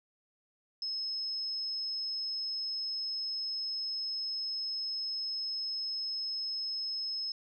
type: tone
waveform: sine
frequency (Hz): 5180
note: E8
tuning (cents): -31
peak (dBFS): -33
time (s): 0.82-7.32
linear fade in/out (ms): 2
effects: none